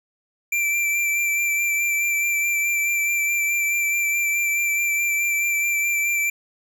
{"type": "tone with vibrato", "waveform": "square", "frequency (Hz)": 2349, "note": "D7", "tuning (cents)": 0, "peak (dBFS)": -20, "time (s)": [0.52, 6.3], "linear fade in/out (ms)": 5, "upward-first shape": "sine", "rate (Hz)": 4.7, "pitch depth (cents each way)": 20, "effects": []}